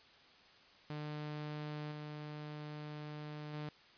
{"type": "tone with level steps", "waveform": "sawtooth", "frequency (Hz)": 150.2, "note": "D3", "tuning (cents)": 39, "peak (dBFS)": [-37, -40, -37], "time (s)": [0.9, 3.69], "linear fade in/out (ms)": 2, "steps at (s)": [1.91, 3.53], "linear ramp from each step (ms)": 10, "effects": ["white hiss -62 dBFS RMS until 3.97 s", "resampled to 11025 Hz"]}